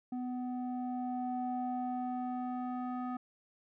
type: tone with low-pass filter sweep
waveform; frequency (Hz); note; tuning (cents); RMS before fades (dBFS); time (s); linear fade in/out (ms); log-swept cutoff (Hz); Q
square; 250; B3; +21; -37; 0.12-3.17; 5; 550 to 1100; 3.5
effects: none